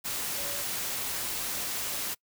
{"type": "tone in noise", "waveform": "sine", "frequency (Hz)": 570, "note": "C#5", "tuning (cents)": 48, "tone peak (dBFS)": -42, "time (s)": [0.37, 0.63], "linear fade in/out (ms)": 20, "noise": "white", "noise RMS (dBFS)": -33, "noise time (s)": [0.04, 2.15], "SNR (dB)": -12, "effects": ["noise-tail reverb RT60 0.1 s tail -25 dB re dry"]}